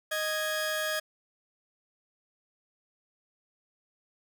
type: tone pair together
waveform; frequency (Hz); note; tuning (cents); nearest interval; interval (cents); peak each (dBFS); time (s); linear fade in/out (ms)
sawtooth; 622.3 / 1658.5; D#5 / G#6; 0 / -3; octave + perfect fourth; 1697; -28; 0.11-1; 10
effects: none